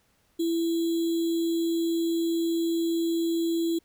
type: tone with sample-and-hold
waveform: sine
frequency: 333.1 Hz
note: E4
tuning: 18 cents sharp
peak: -23 dBFS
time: 0.39-3.79 s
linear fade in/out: 10 ms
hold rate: 3675 Hz
effects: pink hiss -67 dBFS RMS until 3.84 s